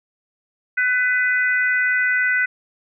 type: harmonic tone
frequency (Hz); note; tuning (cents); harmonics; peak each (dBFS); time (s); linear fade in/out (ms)
499.1; B4; +18; 3 / 4 / 5; -18 / -20 / -30; 0.77-2.46; 10
effects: none